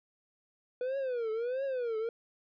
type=tone with vibrato; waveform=triangle; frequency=490 Hz; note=B4; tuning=14 cents flat; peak=-29 dBFS; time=0.81-2.09 s; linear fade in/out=2 ms; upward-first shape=triangle; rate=1.5 Hz; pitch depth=220 cents each way; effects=resampled to 11025 Hz